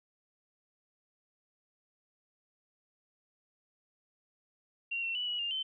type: tone with pitch steps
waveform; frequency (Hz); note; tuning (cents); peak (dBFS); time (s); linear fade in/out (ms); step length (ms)
sine; 2756 / 2713 / 2958 / 2924 / 2806 / 3076; F7 / E7 / F#7 / F#7 / F7 / G7; -24 / +49 / -1 / -21 / +8 / -33; -32; 4.91-5.63; 10; 120
effects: none